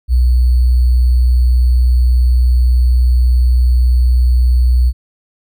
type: tone with sample-and-hold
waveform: sine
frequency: 61.74 Hz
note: B1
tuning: in tune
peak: -7 dBFS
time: 0.08-4.93 s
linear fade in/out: 50 ms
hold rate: 4410 Hz
effects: none